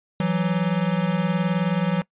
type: beating tone pair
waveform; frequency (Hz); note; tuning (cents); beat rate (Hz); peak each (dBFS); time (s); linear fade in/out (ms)
square; 166.9 / 185.9; E3 / F#3; +22 / +8; 19; -24 / -23; 0.2-2.02; 2
effects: noise-tail reverb RT60 0.1 s tail -22 dB re dry + resampled to 8000 Hz